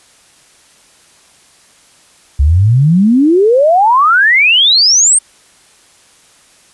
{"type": "exponential sweep", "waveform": "sine", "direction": "up", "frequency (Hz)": [66.2, 8870], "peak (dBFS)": -5, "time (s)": [2.39, 5.19], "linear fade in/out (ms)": 10, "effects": ["white hiss -46 dBFS RMS until 6.73 s", "resampled to 24000 Hz"]}